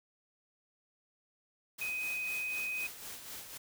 white noise with tremolo, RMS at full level -44 dBFS, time 1.78-3.58 s, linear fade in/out 10 ms, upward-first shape sine, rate 4 Hz, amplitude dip 50%
sine tone, 2509 Hz, D#7, 14 cents sharp, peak -34 dBFS, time 1.81-2.87 s, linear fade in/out 5 ms
effects none

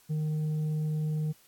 triangle tone with tanh clipping, 154.1 Hz, D#3, 16 cents flat, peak -28 dBFS, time 0.09-1.33 s, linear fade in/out 20 ms, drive 8 dB, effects white hiss -61 dBFS RMS until 1.47 s + AAC 64 kbps

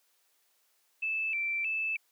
sine tone with vibrato, 2481 Hz, D#7, 6 cents flat, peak -29 dBFS, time 1.02-1.97 s, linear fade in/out 10 ms, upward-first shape square, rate 1.6 Hz, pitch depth 99 cents each way, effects white hiss -71 dBFS RMS until 2.11 s + high-pass 400 Hz 12 dB/octave

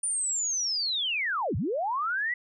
sine linear two-way sweep, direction down then up, 9370 to 73.42 to 1997 Hz, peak -26 dBFS, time 0.03-2.34 s, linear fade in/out 5 ms, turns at 1.56 s, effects none

